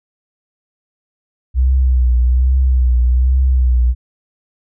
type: tone with vibrato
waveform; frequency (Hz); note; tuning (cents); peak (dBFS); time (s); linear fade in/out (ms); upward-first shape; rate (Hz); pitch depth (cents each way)
sine; 63; B1; +35; -9; 1.54-3.95; 50; triangle; 1.2; 73
effects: none